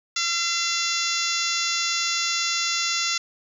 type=harmonic tone with a mistuned harmonic; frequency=682 Hz; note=F5; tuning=41 cents flat; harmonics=2 / 3 / 4 / 5 / 6 / 7 / 8 / 9 / 10; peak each=-31 / -31 / -31 / -31 / -31 / -31 / -31 / -31 / -31 dBFS; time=0.16-3.18 s; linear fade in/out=5 ms; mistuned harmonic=5; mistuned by=+27 cents; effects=9-bit